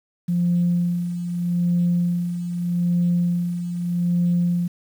sine tone with tremolo, 174.61 Hz, F3, in tune, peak -15 dBFS, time 0.28-4.68 s, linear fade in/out 10 ms, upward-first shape sine, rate 0.81 Hz, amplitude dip 65%, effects tanh soft clip ceiling -12 dBFS + 8-bit

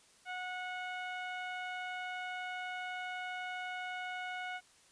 15% pulse tone with low-pass filter, 732 Hz, F#5, 19 cents flat, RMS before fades -41 dBFS, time 0.25-4.61 s, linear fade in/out 50 ms, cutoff 2500 Hz, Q 0.9, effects white hiss -64 dBFS RMS until 4.91 s + resampled to 22050 Hz

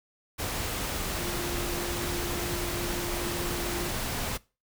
sine tone in noise, 349.2 Hz, F4, in tune, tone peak -35 dBFS, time 1.19-3.9 s, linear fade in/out 20 ms, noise pink, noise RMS -32 dBFS, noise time 0.38-4.38 s, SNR -6 dB, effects noise-tail reverb RT60 0.3 s tail -22 dB re dry

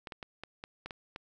clicks, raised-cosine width 0.3 ms, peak -25 dBFS, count 8, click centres 0.072 / 0.122 / 0.228 / 0.436 / 0.639 / 0.86 / 0.908 / 1.161 s, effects none

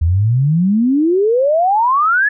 sine exponential sweep, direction up, 77.78 to 1744 Hz, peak -10 dBFS, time 0.01-2.29 s, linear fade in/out 10 ms, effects none

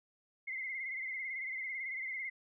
sine tone with vibrato, 2093 Hz, C7, in tune, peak -37 dBFS, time 0.47-2.3 s, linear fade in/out 10 ms, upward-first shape sine, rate 18 Hz, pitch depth 64 cents each way, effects none

